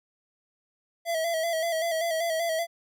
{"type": "tone with vibrato", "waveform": "square", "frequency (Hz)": 659.3, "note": "E5", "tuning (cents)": 0, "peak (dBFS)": -26, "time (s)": [1.05, 2.67], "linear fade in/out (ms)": 50, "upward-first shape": "square", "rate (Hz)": 5.2, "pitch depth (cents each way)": 46, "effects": []}